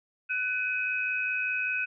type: tone cluster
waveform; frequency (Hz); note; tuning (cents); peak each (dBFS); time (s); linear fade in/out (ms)
sine; 1498 / 2439 / 2544; F#6 / D#7 / D#7; +21 / -35 / +38; -31 / -38 / -29; 0.29-1.86; 20
effects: none